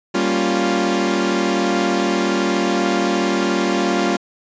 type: chord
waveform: sawtooth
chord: G half-diminished seventh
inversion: none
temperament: equal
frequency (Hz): 196 / 233.1 / 277.2 / 349.2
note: G3 / Bb3 / Db4 / F4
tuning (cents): 0 / 0 / 0 / 0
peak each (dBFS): -18 / -20 / -19 / -16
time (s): 0.14-4.17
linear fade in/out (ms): 10
effects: resampled to 16000 Hz